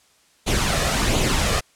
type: noise with flanger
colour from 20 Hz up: pink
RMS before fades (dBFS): -20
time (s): 0.46-1.61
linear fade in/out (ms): 20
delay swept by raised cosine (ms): 0.28 to 1.68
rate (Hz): 1.4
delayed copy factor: +0.55
effects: white hiss -58 dBFS RMS until 1.75 s + low-pass 9000 Hz 12 dB/octave